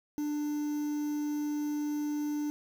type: tone with quantisation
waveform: triangle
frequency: 296.3 Hz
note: D4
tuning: 15 cents sharp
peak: -28 dBFS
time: 0.18-2.5 s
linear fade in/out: 0 ms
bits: 8
effects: none